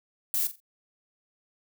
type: noise with echo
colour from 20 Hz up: violet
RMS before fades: -27 dBFS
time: 0.34-0.47 s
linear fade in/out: 2 ms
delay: 44 ms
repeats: 3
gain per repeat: -12 dB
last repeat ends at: 0.602 s
effects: none